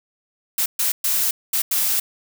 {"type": "noise bursts at uneven times", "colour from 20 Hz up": "blue", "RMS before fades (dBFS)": -20, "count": 5, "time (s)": [[0.58, 0.66], [0.79, 0.92], [1.04, 1.31], [1.53, 1.62], [1.71, 2]], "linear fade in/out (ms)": 5, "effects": []}